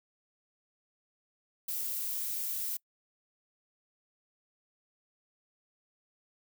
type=noise; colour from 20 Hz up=violet; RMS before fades=-35 dBFS; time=1.68-2.77 s; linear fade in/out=5 ms; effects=noise-tail reverb RT60 0.1 s tail -25 dB re dry